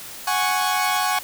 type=chord; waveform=sawtooth; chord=F# suspended second; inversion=none; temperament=equal; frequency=740 / 830.6 / 1108.7 Hz; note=F#5 / G#5 / C#6; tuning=0 / 0 / 0 cents; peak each=-20 / -20 / -20 dBFS; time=0.27-1.19 s; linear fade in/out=5 ms; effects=white hiss -37 dBFS RMS until 1.23 s